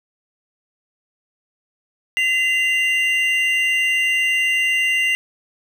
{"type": "tone pair together", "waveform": "triangle", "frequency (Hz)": [2042, 2784], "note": ["C7", "F7"], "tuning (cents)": [-43, -6], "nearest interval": "perfect fourth", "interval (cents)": 537, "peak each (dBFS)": -17, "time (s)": [2.17, 5.15], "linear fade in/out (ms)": 0, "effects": []}